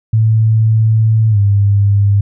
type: tone with pitch glide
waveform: sine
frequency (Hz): 110.6 to 100.84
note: A2 to G2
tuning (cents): +9 to +49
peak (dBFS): -7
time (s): 0.13-2.21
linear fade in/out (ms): 5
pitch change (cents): -160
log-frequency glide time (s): 1.3-1.38
effects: none